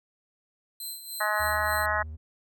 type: tone with tremolo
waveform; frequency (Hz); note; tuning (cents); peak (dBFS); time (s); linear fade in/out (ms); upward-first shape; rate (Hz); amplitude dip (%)
10% pulse; 4090; C8; -40; -27; 0.8-1.86; 2; sine; 3.4; 65
type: harmonic tone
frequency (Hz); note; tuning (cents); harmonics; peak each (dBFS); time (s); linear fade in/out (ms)
211.4; G#3; +31; 3 / 4 / 5 / 6 / 7 / 8 / 9; -32 / -32 / -32 / -32 / -32 / -32 / -32; 1.2-2.03; 10
type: tone with vibrato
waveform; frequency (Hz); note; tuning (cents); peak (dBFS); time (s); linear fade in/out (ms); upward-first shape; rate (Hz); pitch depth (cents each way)
triangle; 77.78; D#2; 0; -34; 1.39-2.17; 20; sine; 15; 52
effects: none